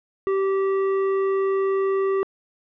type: tone with hard clipping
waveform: sine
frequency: 388.1 Hz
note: G4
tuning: 17 cents flat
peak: -21 dBFS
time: 0.27-2.23 s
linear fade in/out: 0 ms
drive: 11 dB
effects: low-pass 2000 Hz 12 dB/octave